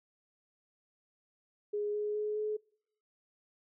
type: tone with pitch steps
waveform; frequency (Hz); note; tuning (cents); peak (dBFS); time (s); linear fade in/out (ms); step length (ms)
sine; 415.3 / 418.9 / 422.6 / 426.2; G#4 / G#4 / G#4 / G#4; 0 / +15 / +30 / +45; -31; 1.73-2.57; 10; 210
effects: noise-tail reverb RT60 0.7 s tail -26 dB re dry